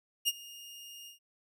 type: tone with ADSR envelope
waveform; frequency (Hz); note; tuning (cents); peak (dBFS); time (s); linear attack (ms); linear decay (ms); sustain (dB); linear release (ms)
sawtooth; 2837; F7; +27; -21; 0.25-1.19; 30; 36; -22; 120
effects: none